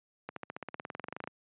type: accelerating click train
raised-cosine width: 0.5 ms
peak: -23 dBFS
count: 20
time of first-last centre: 0.29-1.275 s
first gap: 73 ms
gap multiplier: 0.96
effects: high-pass 150 Hz 12 dB/octave + resampled to 8000 Hz